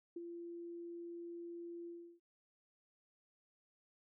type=tone with ADSR envelope; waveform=sine; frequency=342.3 Hz; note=F4; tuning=35 cents flat; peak=-40 dBFS; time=0.16-2.2 s; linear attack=6 ms; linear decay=25 ms; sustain=-5 dB; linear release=330 ms; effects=none